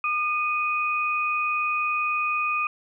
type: tone pair together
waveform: sine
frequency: 1214.9 / 2491 Hz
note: D#6 / D#7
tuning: -42 / +1 cents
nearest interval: octave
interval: 1243 cents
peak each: -25 dBFS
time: 0.04-2.67 s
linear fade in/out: 2 ms
effects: none